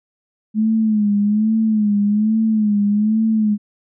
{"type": "tone with vibrato", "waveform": "sine", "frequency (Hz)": 212.8, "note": "G#3", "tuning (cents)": 42, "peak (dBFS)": -13, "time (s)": [0.54, 3.58], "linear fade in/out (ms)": 50, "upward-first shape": "sine", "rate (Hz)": 1.2, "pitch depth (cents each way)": 75, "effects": []}